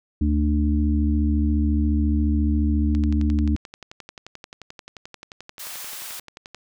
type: harmonic tone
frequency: 74.3 Hz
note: D2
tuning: 21 cents sharp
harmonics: 1 / 3 / 4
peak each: -19 / -24 / -25 dBFS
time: 0.21-3.56 s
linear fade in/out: 5 ms
type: click train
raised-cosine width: 0.2 ms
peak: -21 dBFS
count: 42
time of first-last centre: 2.95-6.546 s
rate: 11.4 Hz
type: high-pass noise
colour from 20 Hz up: white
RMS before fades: -35 dBFS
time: 5.59-6.2 s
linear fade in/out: 10 ms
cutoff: 680 Hz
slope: 12 dB/octave
effects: none